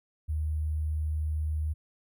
sine tone with sample-and-hold, 77 Hz, D#2, 17 cents flat, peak -27 dBFS, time 0.28-1.74 s, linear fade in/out 20 ms, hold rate 11025 Hz, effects none

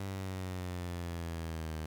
sawtooth exponential sweep, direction down, 98 to 77.9 Hz, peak -33 dBFS, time 0-1.86 s, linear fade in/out 5 ms, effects 10-bit

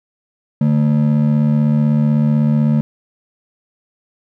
triangle ring-modulated tone, 184.8 Hz, F#3, 2 cents flat, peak -6 dBFS, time 0.61-2.81 s, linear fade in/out 0 ms, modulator 38 Hz, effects none

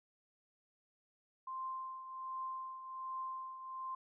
sine tone with tremolo, 1046.5 Hz, C6, in tune, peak -38 dBFS, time 1.47-3.95 s, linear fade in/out 5 ms, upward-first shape triangle, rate 1.3 Hz, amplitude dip 65%, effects none

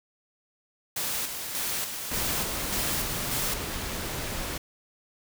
white noise with tremolo, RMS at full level -30 dBFS, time 0.96-3.54 s, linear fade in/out 5 ms, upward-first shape square, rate 1.7 Hz, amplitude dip 45%
pink noise, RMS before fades -33 dBFS, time 2.11-4.58 s, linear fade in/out 5 ms
effects none

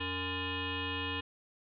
sine tone with frequency modulation, 1400 Hz, F6, 4 cents sharp, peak -33 dBFS, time 0-1.21 s, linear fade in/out 10 ms, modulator 372 Hz, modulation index 5.1, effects none

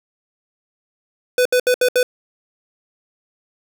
square tone bursts, 499 Hz, B4, 18 cents sharp, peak -13 dBFS, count 5, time 1.38-2.03 s, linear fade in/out 2 ms, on 74 ms, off 70 ms, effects none

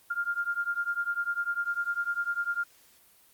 sine beating tone pair, 1397 / 1407 Hz, F6 / F6, 0 / +12 cents, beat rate 10 Hz, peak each -31 dBFS, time 0.1-2.64 s, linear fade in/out 10 ms, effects white hiss -60 dBFS RMS until 3.33 s + Opus 32 kbps

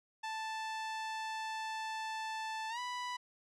sawtooth tone with pitch glide, 880 to 987.8 Hz, A5 to B5, 0 to 0 cents, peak -34 dBFS, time 0.23-3.17 s, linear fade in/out 10 ms, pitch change +200 cents, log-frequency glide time 2.69-2.79 s, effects low-pass 6000 Hz 12 dB/octave

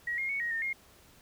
sine tone with pitch steps, 1905 / 2135 / 2219 / 1883 / 1823 / 2135 Hz, A#6 / C7 / C#7 / A#6 / A#6 / C7, +37 / +34 / +1 / +17 / -39 / +34 cents, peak -30 dBFS, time 0.07-0.73 s, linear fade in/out 5 ms, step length 110 ms, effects pink hiss -59 dBFS RMS until 1.21 s

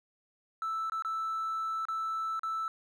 triangle tone with dropouts, 1318.5 Hz, E6, in tune, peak -28 dBFS, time 0.62-2.68 s, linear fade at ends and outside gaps 1 ms, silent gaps 0.898-0.92 / 1.023-1.048 / 1.853-1.885 / 2.394-2.433 s, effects tanh soft clip ceiling -27 dBFS

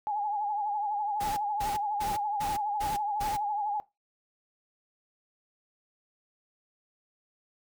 sine tone with vibrato, 830.6 Hz, G#5, in tune, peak -28 dBFS, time 0.07-3.8 s, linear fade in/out 0 ms, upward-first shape triangle, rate 12 Hz, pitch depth 76 cents each way
pink noise bursts, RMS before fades -38 dBFS, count 6, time 1.2-3.37 s, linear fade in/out 10 ms, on 170 ms, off 230 ms
effects noise-tail reverb RT60 0.2 s tail -19 dB re dry

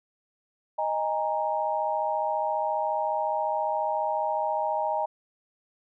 sine chord, D# suspended fourth, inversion none, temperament equal with one note detuned, 622.3 / 817.8 / 932.3 Hz, D#5 / G#5 / A#5, 0 / -27 / 0 cents, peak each -29 dBFS, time 0.78-5.06 s, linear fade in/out 10 ms, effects none

